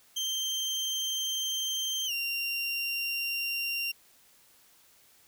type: tone with pitch glide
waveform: 30% pulse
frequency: 3144 to 2769 Hz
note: G7 to F7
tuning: +4 to -15 cents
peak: -27 dBFS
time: 0.16-3.92 s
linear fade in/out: 10 ms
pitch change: -219 cents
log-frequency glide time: 2.06-2.12 s
effects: white hiss -61 dBFS RMS until 5.27 s